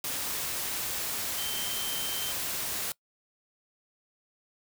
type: tone in noise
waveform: sine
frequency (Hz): 3122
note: G7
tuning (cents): -8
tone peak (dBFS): -36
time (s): 1.38-2.32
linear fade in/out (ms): 2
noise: white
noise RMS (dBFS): -33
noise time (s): 0.04-2.92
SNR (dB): -6
effects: noise-tail reverb RT60 0.1 s tail -23 dB re dry